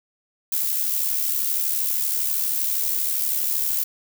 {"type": "noise with amplitude modulation", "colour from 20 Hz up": "violet", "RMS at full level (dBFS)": -21, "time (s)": [0.52, 3.84], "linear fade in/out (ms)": 5, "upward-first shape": "sine", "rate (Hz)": 72.6, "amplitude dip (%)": 50, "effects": []}